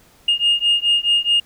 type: beating tone pair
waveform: sine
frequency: 2837 / 2841.7 Hz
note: F7 / F7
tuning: +27 / +29 cents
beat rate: 4.7 Hz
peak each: -16 dBFS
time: 0.28-1.4 s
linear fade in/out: 5 ms
effects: tanh soft clip ceiling -9 dBFS + pink hiss -52 dBFS RMS until 1.45 s